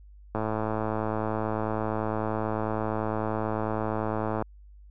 click train, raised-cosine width 1 ms, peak -15 dBFS, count 445, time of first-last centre 0.35-4.423 s, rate 109 Hz, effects added 50 Hz sine -47 dBFS peak until 4.9 s

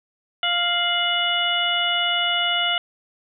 harmonic tone with a mistuned harmonic, 698.5 Hz, F5, in tune, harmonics 1 / 2 / 3 / 4 / 5, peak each -27 / -26 / -27 / -22 / -27 dBFS, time 0.43-2.78 s, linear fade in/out 2 ms, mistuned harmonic 4, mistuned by +82 cents, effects none

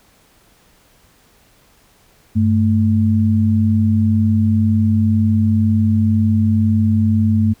sine tone pair together, 98 / 220 Hz, G2 / A3, 0 / 0 cents, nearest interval octave + major second, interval 1400 cents, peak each -14 dBFS, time 2.35-7.54 s, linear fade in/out 20 ms, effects pink hiss -53 dBFS RMS until 7.6 s

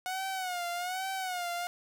sawtooth tone with vibrato, 731 Hz, F#5, 21 cents flat, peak -29 dBFS, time 0.06-1.67 s, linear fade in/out 0 ms, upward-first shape sine, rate 1.2 Hz, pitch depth 90 cents each way, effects none

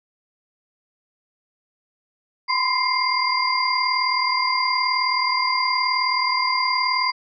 sine tone cluster, 1003 / 1042 / 2105 / 4794 Hz, B5 / C6 / C7 / D8, +26 / -7 / +10 / +35 cents, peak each -24 dBFS, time 2.48-7.12 s, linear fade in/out 20 ms, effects none

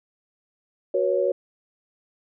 sine chord, F# suspended fourth, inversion none, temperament equal with one note detuned, 370 / 481.5 / 554.4 Hz, F#4 / B4 / C#5, 0 / -44 / 0 cents, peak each -25 / -25 / -22 dBFS, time 0.94-1.32 s, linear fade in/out 5 ms, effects none

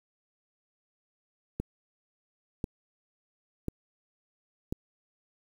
click train, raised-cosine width 3 ms, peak -18 dBFS, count 4, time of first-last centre 1.6-4.725 s, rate 0.96 Hz, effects 8-bit

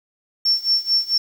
sine tone with tremolo, 5430 Hz, F8, 50 cents flat, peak -13 dBFS, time 0.45-1.18 s, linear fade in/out 5 ms, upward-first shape sine, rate 4.5 Hz, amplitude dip 90%, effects 7-bit

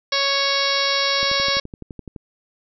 harmonic tone, 554.4 Hz, C#5, in tune, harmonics 1 / 2 / 3 / 4 / 5 / 6 / 7 / 8 / 9 / 10, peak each -26 / -26 / -28 / -26 / -32 / -29 / -25 / -26 / -29 / -26 dBFS, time 0.12-1.6 s, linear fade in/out 5 ms
click train, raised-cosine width 3 ms, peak -21 dBFS, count 12, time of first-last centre 1.23-2.162 s, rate 11.8 Hz
effects none

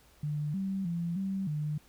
sine tone with pitch steps, 148.9 / 193.1 / 170.2 / 193 / 150.4 Hz, D3 / G3 / F3 / G3 / D3, +24 / -26 / -44 / -27 / +42 cents, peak -30 dBFS, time 0.23-1.78 s, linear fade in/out 5 ms, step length 310 ms, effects added 58 Hz sine -64 dBFS peak until 1.88 s + pink hiss -62 dBFS RMS until 1.88 s

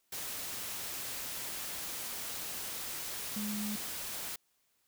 sine tone in noise, 209.2 Hz, G#3, 13 cents sharp, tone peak -35 dBFS, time 3.36-3.76 s, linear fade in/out 5 ms, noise white, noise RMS -40 dBFS, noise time 0.12-4.36 s, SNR +2 dB, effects white hiss -75 dBFS RMS until 4.87 s

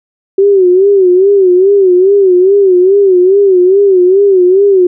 sine tone with vibrato, 380.5 Hz, F#4, 48 cents sharp, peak -3 dBFS, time 0.38-4.87 s, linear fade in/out 5 ms, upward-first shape sine, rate 2.4 Hz, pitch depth 110 cents each way, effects none

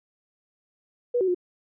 sine tone with pitch steps, 486.4 / 376.2 / 358.1 Hz, B4 / F#4 / F4, -26 / +29 / +43 cents, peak -20 dBFS, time 1.14-1.347 s, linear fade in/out 10 ms, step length 69 ms, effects none

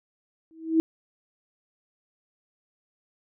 sine tone with exponential growth, 323.1 Hz, E4, 35 cents flat, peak -14 dBFS, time 0.51-0.8 s, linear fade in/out 0 ms, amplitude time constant 62 ms, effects none

